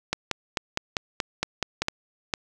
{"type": "clicks", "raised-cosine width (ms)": 0.2, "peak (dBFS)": -7, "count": 11, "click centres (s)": [0.13, 0.313, 0.572, 0.774, 0.968, 1.202, 1.43, 1.627, 1.82, 1.884, 2.338], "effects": []}